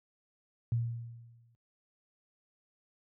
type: tone with exponential decay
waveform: sine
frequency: 117 Hz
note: A#2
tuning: 7 cents sharp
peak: -25 dBFS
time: 0.72-1.55 s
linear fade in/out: 0 ms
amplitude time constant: 180 ms
effects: high-pass 60 Hz 12 dB/octave